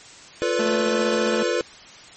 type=chord; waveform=square; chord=B half-diminished seventh; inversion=second; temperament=equal with one note detuned; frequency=349.2 / 440 / 493.9 / 575.9 Hz; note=F4 / A4 / B4 / D5; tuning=0 / 0 / 0 / -34 cents; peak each=-27 / -28 / -24 / -29 dBFS; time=0.42-1.61 s; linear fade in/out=0 ms
type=tone with tremolo; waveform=sawtooth; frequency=220 Hz; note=A3; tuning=in tune; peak=-19 dBFS; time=0.59-1.43 s; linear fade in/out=5 ms; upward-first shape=square; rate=15 Hz; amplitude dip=25%
effects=white hiss -44 dBFS RMS until 2.16 s + MP3 32 kbps